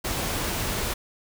pink noise, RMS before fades -28 dBFS, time 0.04-0.94 s, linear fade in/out 10 ms, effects none

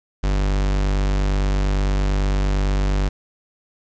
45% pulse tone, 48.82 Hz, G1, 6 cents flat, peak -17 dBFS, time 0.23-3.09 s, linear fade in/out 10 ms, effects resampled to 16000 Hz + 8-bit

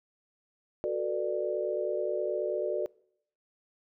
sine chord, B minor seventh, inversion second, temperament just, 370.4 / 444.5 / 493.9 / 592.7 Hz, F#4 / A4 / B4 / D5, +2 / +18 / 0 / +16 cents, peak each -33 / -34 / -37 / -32 dBFS, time 0.84-2.86 s, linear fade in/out 0 ms, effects noise-tail reverb RT60 0.7 s tail -25 dB re dry

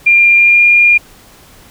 sine tone with pitch glide, 2395 to 2412 Hz, D7 to D7, +33 to +46 cents, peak -4 dBFS, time 0.06-0.98 s, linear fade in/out 10 ms, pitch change +13 cents, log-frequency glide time 0.36-0.63 s, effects pink hiss -41 dBFS RMS until 1.7 s

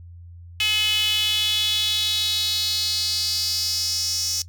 sawtooth tone with high-pass filter sweep, 426.3 Hz, G#4, 45 cents sharp, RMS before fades -23 dBFS, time 0.6-4.42 s, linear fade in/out 2 ms, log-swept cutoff 2800 to 5700 Hz, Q 5.4, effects noise-tail reverb RT60 0.1 s tail -18 dB re dry + added 86 Hz sine -39 dBFS peak until 4.48 s

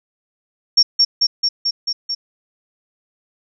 sine tone with echo, 5500 Hz, F8, 27 cents flat, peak -7 dBFS, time 0.77-0.83 s, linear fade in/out 10 ms, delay 220 ms, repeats 6, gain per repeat -2 dB, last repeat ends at 2.15 s, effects none

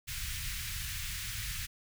pink band-stop noise, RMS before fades -38 dBFS, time 0.07-1.67 s, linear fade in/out 20 ms, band 120 to 1700 Hz, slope 24 dB/octave, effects none

